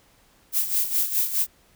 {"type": "noise with tremolo", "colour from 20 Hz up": "violet", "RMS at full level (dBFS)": -21, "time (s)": [0.52, 1.47], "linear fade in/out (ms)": 50, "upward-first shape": "sine", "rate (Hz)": 4.8, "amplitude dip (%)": 70, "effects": ["pink hiss -59 dBFS RMS until 1.75 s"]}